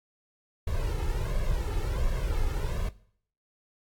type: noise with flanger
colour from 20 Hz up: brown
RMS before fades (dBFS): -28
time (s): 0.67-2.89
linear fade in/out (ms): 5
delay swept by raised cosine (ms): 1.8 to 2.33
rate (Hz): 1.4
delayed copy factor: +0.8
effects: noise-tail reverb RT60 0.6 s tail -19 dB re dry + AAC 64 kbps